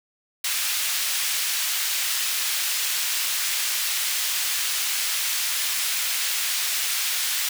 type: high-pass noise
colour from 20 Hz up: pink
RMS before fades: -25 dBFS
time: 0.44-7.49 s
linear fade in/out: 5 ms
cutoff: 2400 Hz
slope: 12 dB/octave
effects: none